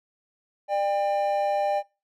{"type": "tone pair together", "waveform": "triangle", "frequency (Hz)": [597.8, 798], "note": ["D5", "G5"], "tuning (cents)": [31, 31], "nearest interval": "perfect fourth", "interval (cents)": 500, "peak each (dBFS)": -23, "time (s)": [0.68, 1.83], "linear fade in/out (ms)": 50, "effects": ["noise-tail reverb RT60 0.3 s tail -23 dB re dry"]}